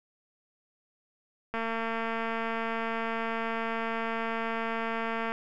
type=click train; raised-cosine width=0.5 ms; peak=-18 dBFS; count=859; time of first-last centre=1.54-5.32 s; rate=227 Hz; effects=none